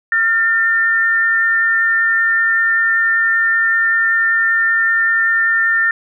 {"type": "tone pair together", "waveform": "sine", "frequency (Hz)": [1396.9, 1802.6], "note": ["F6", "A6"], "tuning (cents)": [0, 41], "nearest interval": "major third", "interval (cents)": 441, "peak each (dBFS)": [-19, -12], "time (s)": [0.12, 5.91], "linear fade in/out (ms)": 2, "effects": []}